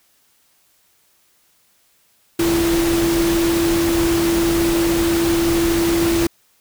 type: tone in noise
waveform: sine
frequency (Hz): 336.2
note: E4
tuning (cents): +34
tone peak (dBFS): -15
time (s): 2.39-6.27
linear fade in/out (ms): 5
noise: pink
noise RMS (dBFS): -23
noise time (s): 2.39-6.27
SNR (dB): +5
effects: white hiss -59 dBFS RMS until 6.6 s